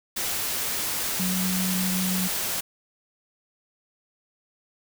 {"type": "tone in noise", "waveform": "sine", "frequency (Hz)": 185, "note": "F#3", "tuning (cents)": 0, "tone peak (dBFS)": -25, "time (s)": [1.19, 2.28], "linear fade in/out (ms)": 10, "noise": "white", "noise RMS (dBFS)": -28, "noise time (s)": [0.16, 2.61], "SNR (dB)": 0, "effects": []}